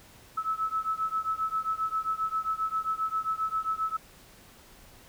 sine beating tone pair, 1299 / 1306.5 Hz, E6 / E6, -26 / -16 cents, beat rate 7.5 Hz, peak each -30 / -31 dBFS, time 0.37-3.97 s, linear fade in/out 10 ms, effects pink hiss -54 dBFS RMS until 5.08 s

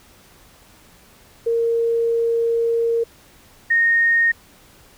sine tone pair in turn, 462.7 / 1850.8 Hz, A#4 / A#6, -13 / -13 cents, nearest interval 2 octaves, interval 2400 cents, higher second, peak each -16 / -13 dBFS, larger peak second, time 1.46-3.04 / 3.7-4.32 s, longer first, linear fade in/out 10 ms, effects pink hiss -50 dBFS RMS until 4.97 s

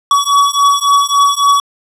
square beating tone pair, 1130 / 1133.6 Hz, C#6 / C#6, +33 / +38 cents, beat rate 3.6 Hz, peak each -12 dBFS, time 0.11-1.6 s, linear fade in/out 2 ms, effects low-pass 10000 Hz 12 dB/octave

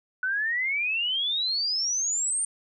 sine exponential sweep, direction up, 1480 to 9060 Hz, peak -24 dBFS, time 0.23-2.45 s, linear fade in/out 2 ms, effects none

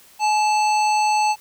harmonic tone with a mistuned harmonic, 880 Hz, A5, in tune, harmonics 1 / 3 / 5 / 7 / 9, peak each -16 / -26 / -30 / -33 / -35 dBFS, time 0.19-1.36 s, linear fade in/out 50 ms, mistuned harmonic 1, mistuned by -60 cents, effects white hiss -50 dBFS RMS until 1.4 s

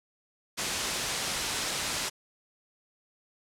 white low-pass noise, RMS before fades -32 dBFS, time 0.57-2.1 s, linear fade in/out 20 ms, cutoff 7600 Hz, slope 12 dB/octave, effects low-pass 12000 Hz 12 dB/octave

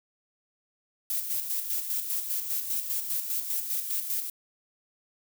violet noise with tremolo, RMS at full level -29 dBFS, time 1.1-4.3 s, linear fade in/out 2 ms, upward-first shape square, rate 5 Hz, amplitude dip 50%, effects none

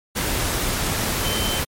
sine tone in noise, 3086 Hz, G7, 28 cents flat, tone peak -27 dBFS, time 1.24-1.6 s, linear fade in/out 20 ms, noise pink, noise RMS -23 dBFS, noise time 0.15-1.65 s, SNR -7 dB, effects MP3 64 kbps

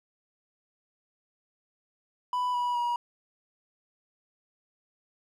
triangle tone with pitch steps, 992 / 975.5 / 959.3 Hz, B5 / B5 / A#5, +7 / -22 / +49 cents, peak -24 dBFS, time 2.33-2.96 s, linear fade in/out 2 ms, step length 210 ms, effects none

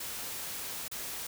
white noise with dropouts, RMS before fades -39 dBFS, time 0-1.27 s, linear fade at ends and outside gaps 5 ms, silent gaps 0.882-0.914 s, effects none

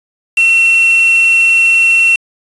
sine tone with quantisation, 2712 Hz, E7, 49 cents sharp, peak -6 dBFS, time 0.37-2.16 s, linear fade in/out 5 ms, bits 3, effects resampled to 24000 Hz

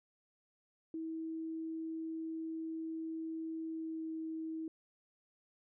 sine tone with pitch glide, 322.9 to 320.5 Hz, E4 to E4, -36 to -49 cents, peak -38 dBFS, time 0.94-4.68 s, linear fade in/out 2 ms, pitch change -13 cents, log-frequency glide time 3.67-4.1 s, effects none

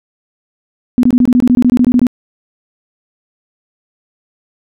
sine tone bursts, 246.9 Hz, B3, in tune, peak -5 dBFS, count 15, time 0.98-2.068 s, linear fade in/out 0 ms, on 52 ms, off 22 ms, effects none

